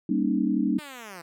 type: chord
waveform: sine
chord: Eb dominant seventh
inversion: first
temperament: equal with one note detuned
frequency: 196 / 233.1 / 277.2 / 308.4 Hz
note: G3 / Bb3 / Db4 / Eb4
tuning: 0 / 0 / 0 / -15 cents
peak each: -27 dBFS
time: 0.09-0.79 s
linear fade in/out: 5 ms
type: linear sweep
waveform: 5% pulse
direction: down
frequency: 311.1 to 162.1 Hz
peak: -28 dBFS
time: 0.78-1.22 s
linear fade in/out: 10 ms
effects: none